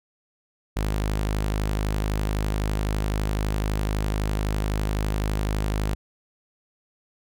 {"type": "tone", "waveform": "sawtooth", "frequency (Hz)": 51.91, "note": "G#1", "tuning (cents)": 0, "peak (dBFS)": -19, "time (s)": [0.76, 5.95], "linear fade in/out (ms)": 10, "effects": []}